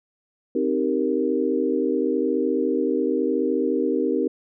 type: chord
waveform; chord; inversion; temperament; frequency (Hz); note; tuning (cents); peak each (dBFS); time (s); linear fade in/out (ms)
sine; C minor seventh; none; equal; 261.6 / 311.1 / 392 / 466.2; C4 / Eb4 / G4 / Bb4; 0 / 0 / 0 / 0; -25; 0.55-4.28; 5
effects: none